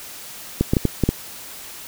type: clicks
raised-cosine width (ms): 3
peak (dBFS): -3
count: 6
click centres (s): 0.61 / 0.735 / 0.768 / 0.853 / 1.037 / 1.09
effects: white hiss -37 dBFS RMS until 1.87 s